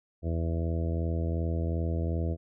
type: harmonic tone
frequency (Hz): 82.7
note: E2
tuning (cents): +6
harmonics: 1 / 2 / 3 / 4 / 5 / 6 / 7 / 8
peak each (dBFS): -28 / -35 / -40 / -38 / -43 / -41 / -45 / -43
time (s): 0.22-2.37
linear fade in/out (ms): 50
effects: none